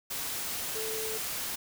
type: tone in noise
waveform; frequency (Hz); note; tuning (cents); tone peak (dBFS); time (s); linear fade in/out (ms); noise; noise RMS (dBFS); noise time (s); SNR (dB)
sine; 440; A4; 0; -36; 0.75-1.18; 10; white; -35; 0.1-1.56; -4
effects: none